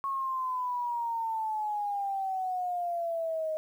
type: exponential sweep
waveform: sine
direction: down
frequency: 1100 to 622.3 Hz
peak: -29 dBFS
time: 0.04-3.57 s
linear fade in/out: 0 ms
effects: 10-bit